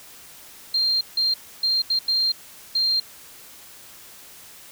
sine tone bursts at uneven times, 4186 Hz, C8, in tune, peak -18 dBFS, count 6, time 0.74-1.01 / 1.17-1.34 / 1.63-1.82 / 1.9-1.99 / 2.08-2.32 / 2.75-3 s, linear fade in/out 5 ms, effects white hiss -45 dBFS RMS until 4.71 s

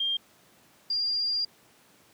sine tone pair in turn, 3200 / 4795 Hz, G7 / D8, +35 / +35 cents, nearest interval perfect fifth, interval 700 cents, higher second, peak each -25 dBFS, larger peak neither, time 0-0.17 / 0.9-1.45 s, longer second, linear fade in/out 5 ms, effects pink hiss -59 dBFS RMS until 2.13 s + high-pass 150 Hz 12 dB/octave

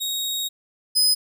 sawtooth tone pair in turn, 3767 / 5028 Hz, A#7 / D#8, +17 / +17 cents, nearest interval perfect fourth, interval 500 cents, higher second, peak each -21 / -13 dBFS, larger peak second, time 0-0.49 / 0.95-1.15 s, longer first, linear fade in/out 20 ms, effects none

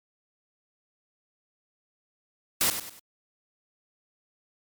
white noise with echo, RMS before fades -23 dBFS, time 2.61-2.7 s, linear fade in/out 0 ms, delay 98 ms, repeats 3, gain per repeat -9 dB, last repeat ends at 2.994 s, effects high-pass 60 Hz 12 dB/octave + MP3 96 kbps

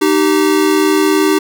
square tone pair together, 307.4 / 387.1 Hz, D#4 / G4, -21 / -22 cents, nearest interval major third, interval 399 cents, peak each -13 dBFS, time 0.01-1.39 s, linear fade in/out 10 ms, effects none

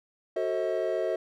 triangle chord, F# diminished seventh, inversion none, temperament just, 370 / 444 / 532.8 / 639.4 Hz, F#4 / A4 / C5 / Eb5, 0 / +16 / +31 / +47 cents, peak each -30 / -31 / -31 / -28 dBFS, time 0.36-1.16 s, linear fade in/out 5 ms, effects none

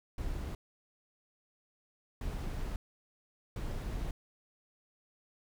brown noise bursts at uneven times, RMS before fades -37 dBFS, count 3, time 0.18-0.55 / 2.21-2.76 / 3.56-4.11 s, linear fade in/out 2 ms, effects none

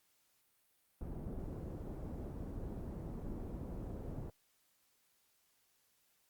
pink low-pass noise, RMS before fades -44 dBFS, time 1.01-4.3 s, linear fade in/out 2 ms, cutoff 440 Hz, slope 12 dB/octave, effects white hiss -75 dBFS RMS until 6.29 s + Opus 48 kbps

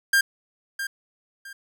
45% pulse tone with echo, 1600 Hz, G6, 35 cents sharp, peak -16 dBFS, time 0.13-0.21 s, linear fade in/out 5 ms, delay 660 ms, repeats 2, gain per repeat -11 dB, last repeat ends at 1.53 s, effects none

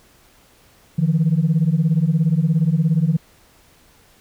sine beating tone pair, 152.3 / 169.3 Hz, D#3 / E3, -37 / +46 cents, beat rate 17 Hz, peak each -16 dBFS, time 0.98-3.17 s, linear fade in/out 10 ms, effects tanh soft clip ceiling -9 dBFS + pink hiss -53 dBFS RMS until 4.2 s

